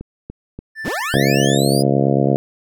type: click train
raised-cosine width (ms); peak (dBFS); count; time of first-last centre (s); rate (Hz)
3; -17; 5; 0.01-1.169; 3.45
type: tone with pitch glide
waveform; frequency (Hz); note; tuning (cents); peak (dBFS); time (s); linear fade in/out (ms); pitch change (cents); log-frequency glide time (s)
triangle; 1767 to 1750.7; A6 to A6; +7 to -9; -24; 0.75-1.58; 50; -16; 1.22-1.28
type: linear sweep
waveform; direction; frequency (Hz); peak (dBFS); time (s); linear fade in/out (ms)
25% pulse; up; 82.41 to 5030; -18; 0.84-1.83; 20
type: harmonic tone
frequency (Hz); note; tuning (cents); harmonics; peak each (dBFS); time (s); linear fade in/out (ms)
68.9; C#2; -10; 2 / 3 / 4 / 5 / 6 / 7 / 8 / 9 / 10; -18 / -20 / -21 / -22 / -23 / -23 / -24 / -25 / -25; 1.14-2.36; 0
effects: none